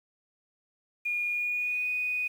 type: tone with pitch glide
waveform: sine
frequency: 2433 to 2483 Hz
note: D#7 to D#7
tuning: -39 to -4 cents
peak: -27 dBFS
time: 1.05-2.28 s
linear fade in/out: 10 ms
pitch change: +35 cents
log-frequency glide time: 1.31-1.89 s
effects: 9-bit